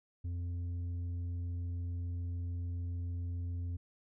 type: tone with tanh clipping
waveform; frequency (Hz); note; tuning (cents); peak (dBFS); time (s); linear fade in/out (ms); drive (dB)
sine; 87.31; F2; 0; -36; 0.24-3.77; 10; 5
effects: none